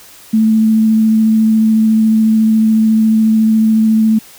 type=tone with vibrato; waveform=sine; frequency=220 Hz; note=A3; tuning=in tune; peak=-7 dBFS; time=0.33-4.19 s; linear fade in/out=10 ms; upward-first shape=sine; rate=14 Hz; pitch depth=11 cents each way; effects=white hiss -39 dBFS RMS until 4.38 s